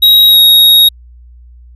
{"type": "tone with pitch glide", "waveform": "square", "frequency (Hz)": [3812, 3770], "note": ["A#7", "A#7"], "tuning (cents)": [38, 19], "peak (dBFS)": -3, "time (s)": [0.02, 0.89], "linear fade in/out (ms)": 10, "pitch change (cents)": -19, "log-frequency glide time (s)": [0.28, 0.39], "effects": ["added 60 Hz sine -34 dBFS peak until 1.75 s"]}